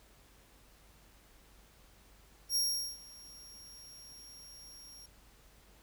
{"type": "tone with ADSR envelope", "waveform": "sawtooth", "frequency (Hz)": 5588, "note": "F8", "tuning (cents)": 0, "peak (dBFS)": -25, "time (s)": [2.49, 5.06], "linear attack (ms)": 69, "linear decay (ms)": 410, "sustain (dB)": -23, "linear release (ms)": 4, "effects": ["added 50 Hz sine -63 dBFS peak until 5.82 s", "pink hiss -63 dBFS RMS until 5.82 s"]}